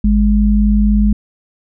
sine tone pair together, 51.92 / 207.7 Hz, G#1 / G#3, 0 / 0 cents, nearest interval 2 octaves, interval 2400 cents, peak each -11 dBFS, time 0.04-1.13 s, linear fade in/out 5 ms, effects none

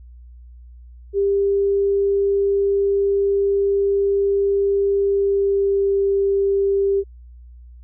sine tone with pitch glide, 397.9 to 395.2 Hz, G4 to G4, +26 to +14 cents, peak -15 dBFS, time 1.13-7.04 s, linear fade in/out 50 ms, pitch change -12 cents, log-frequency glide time 5.01-5.97 s, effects added 60 Hz sine -39 dBFS peak until 7.83 s

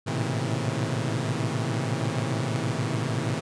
sawtooth tone cluster, 108.5 / 115 / 127.8 / 135.8 / 161.1 Hz, A2 / A#2 / C3 / C#3 / E3, -24 / -23 / -40 / -35 / -39 cents, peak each -28 dBFS, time 0.06-3.41 s, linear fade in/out 20 ms, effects resampled to 22050 Hz

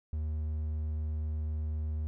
triangle tone, 77 Hz, D#2, 17 cents flat, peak -29 dBFS, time 0.13-2.07 s, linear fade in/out 0 ms, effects none

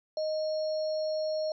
sine tone with sample-and-hold, 622.3 Hz, D#5, in tune, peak -28 dBFS, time 0.17-1.52 s, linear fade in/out 2 ms, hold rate 4900 Hz, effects resampled to 16000 Hz

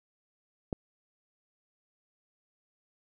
click, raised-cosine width 2 ms, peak -18 dBFS, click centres 0.728 s, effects none

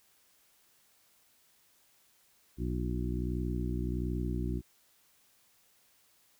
harmonic tone with a mistuned harmonic, 61.4 Hz, B1, 9 cents flat, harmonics 1 / 2 / 3 / 4 / 5 / 6, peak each -34 / -37 / -39 / -40 / -41 / -42 dBFS, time 2.57-4.62 s, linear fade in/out 50 ms, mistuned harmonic 6, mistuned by -43 cents, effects white hiss -67 dBFS RMS until 6.39 s

